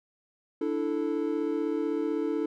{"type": "chord", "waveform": "triangle", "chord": "D suspended second", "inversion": "none", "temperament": "equal", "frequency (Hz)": [293.7, 329.6, 440], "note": ["D4", "E4", "A4"], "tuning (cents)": [0, 0, 0], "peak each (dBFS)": -29, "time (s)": [0.61, 2.46], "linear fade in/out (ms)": 5, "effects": []}